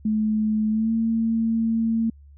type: tone with pitch glide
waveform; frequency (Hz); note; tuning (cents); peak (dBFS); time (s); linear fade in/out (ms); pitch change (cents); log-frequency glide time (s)
sine; 215.6 to 226.1; A3 to A3; -35 to +47; -19; 0.05-2.1; 5; +82; 0.7-0.92
effects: added 71 Hz sine -45 dBFS peak until 2.37 s